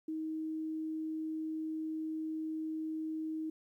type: tone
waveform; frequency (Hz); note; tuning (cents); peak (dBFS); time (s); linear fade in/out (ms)
sine; 315.6; D#4; +25; -35; 0.08-3.5; 5
effects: 12-bit